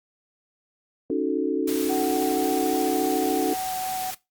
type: chord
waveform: sine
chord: D# half-diminished seventh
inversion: third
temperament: equal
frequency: 277.2 / 311.1 / 370 / 440 Hz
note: C#4 / D#4 / F#4 / A4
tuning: 0 / 0 / 0 / 0 cents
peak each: -27 dBFS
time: 1.1-3.54 s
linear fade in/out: 2 ms
type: noise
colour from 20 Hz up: white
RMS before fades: -34 dBFS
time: 1.67-4.15 s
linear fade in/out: 10 ms
type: tone with vibrato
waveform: sine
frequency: 750 Hz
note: F#5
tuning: 23 cents sharp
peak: -27 dBFS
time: 1.89-4.11 s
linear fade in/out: 10 ms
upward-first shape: sine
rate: 3.6 Hz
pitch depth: 9 cents each way
effects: noise-tail reverb RT60 0.2 s tail -19 dB re dry + Opus 48 kbps